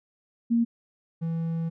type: tone pair in turn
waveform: sine / triangle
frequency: 233.1 / 164.83 Hz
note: A#3 / E3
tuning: 0 / 0 cents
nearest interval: tritone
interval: 600 cents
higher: first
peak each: -19 / -24 dBFS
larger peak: first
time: 0.5-0.65 / 1.21-1.7 s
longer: second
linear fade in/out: 20 ms
effects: none